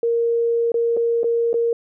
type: tone with dropouts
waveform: sine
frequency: 466.2 Hz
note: A#4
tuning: in tune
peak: -16 dBFS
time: 0.03-1.73 s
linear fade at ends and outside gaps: 2 ms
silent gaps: 0.719-0.742 / 0.967-0.971 / 1.233-1.242 / 1.531-1.541 s
effects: none